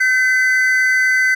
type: tone pair together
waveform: triangle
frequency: 1541 / 2023 Hz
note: G6 / B6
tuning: -30 / +41 cents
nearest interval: perfect fourth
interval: 471 cents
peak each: -13 dBFS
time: 0-1.35 s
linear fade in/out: 10 ms
effects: none